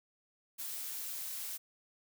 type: noise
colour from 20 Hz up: blue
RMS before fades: -41 dBFS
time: 0.58-1.58 s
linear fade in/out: 20 ms
effects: none